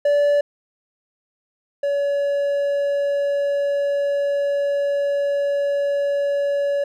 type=tone pair in turn; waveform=triangle; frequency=578 / 567.1 Hz; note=D5 / C#5; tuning=-28 / +39 cents; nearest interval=unison; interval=33 cents; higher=first; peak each=-12 / -16 dBFS; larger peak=first; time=0.05-0.41 / 1.83-6.84 s; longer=second; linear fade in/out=5 ms; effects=none